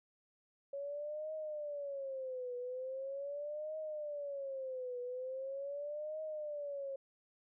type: tone with vibrato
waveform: sine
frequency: 554.4 Hz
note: C#5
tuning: in tune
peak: -39 dBFS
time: 0.73-6.96 s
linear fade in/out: 5 ms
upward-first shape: triangle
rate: 0.41 Hz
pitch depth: 220 cents each way
effects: none